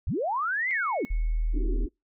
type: linear two-way sweep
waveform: sine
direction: up then down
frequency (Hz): 36 to 2134 to 212.5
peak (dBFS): -25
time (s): 0.07-1.05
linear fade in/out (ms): 0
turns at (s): 0.7
type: tone with exponential decay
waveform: sine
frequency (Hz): 2200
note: C#7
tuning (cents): -14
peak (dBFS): -29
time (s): 0.71-1.63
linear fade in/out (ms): 0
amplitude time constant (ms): 200
type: tone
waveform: sine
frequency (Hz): 40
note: D#1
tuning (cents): +49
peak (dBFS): -23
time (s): 1.1-1.86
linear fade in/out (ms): 10
type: band-pass noise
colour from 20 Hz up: white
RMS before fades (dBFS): -36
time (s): 1.53-1.89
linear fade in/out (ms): 20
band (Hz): 250 to 400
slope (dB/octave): 96
effects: noise-tail reverb RT60 0.2 s tail -26 dB re dry